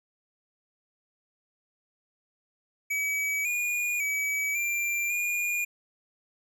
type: tone with pitch steps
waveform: square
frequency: 2280 / 2438 / 2282 / 2370 / 2428 Hz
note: C#7 / D#7 / C#7 / D7 / D#7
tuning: +48 / -36 / +50 / +15 / -43 cents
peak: -27 dBFS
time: 2.9-5.65 s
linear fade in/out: 10 ms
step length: 550 ms
effects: none